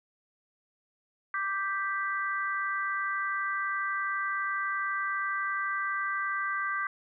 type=chord; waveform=sine; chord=G major; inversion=second; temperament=equal; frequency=1174.7 / 1568 / 1975.5 Hz; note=D6 / G6 / B6; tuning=0 / 0 / 0 cents; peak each=-32 / -32 / -36 dBFS; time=1.34-6.87 s; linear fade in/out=2 ms; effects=none